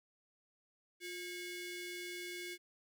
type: ring-modulated tone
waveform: sawtooth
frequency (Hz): 1269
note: D#6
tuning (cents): +34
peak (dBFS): -36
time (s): 1-2.58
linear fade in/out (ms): 50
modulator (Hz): 915
effects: none